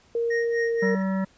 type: tone with pitch glide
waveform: sine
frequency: 466.2 to 462.4 Hz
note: A#4 to A#4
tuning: 0 to -14 cents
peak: -22 dBFS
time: 0.15-0.95 s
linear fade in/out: 2 ms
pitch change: -14 cents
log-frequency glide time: 0.59-0.64 s
type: tone with tremolo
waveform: triangle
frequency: 1864.7 Hz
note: A#6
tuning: in tune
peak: -24 dBFS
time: 0.3-1.03 s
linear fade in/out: 10 ms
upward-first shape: sine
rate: 4 Hz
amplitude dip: 90%
type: harmonic tone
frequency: 191.4 Hz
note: G3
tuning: 41 cents flat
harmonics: 1 / 3 / 5 / 7 / 9 / 10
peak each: -23 / -33 / -37 / -40 / -42 / -43 dBFS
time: 0.82-1.25 s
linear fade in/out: 10 ms
effects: pink hiss -58 dBFS RMS until 1.37 s + resampled to 16000 Hz